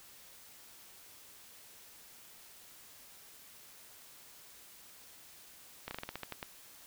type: slowing click train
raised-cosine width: 0.3 ms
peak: -23 dBFS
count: 10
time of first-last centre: 5.88-6.429 s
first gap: 30 ms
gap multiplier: 1.17
effects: white hiss -56 dBFS RMS until 6.86 s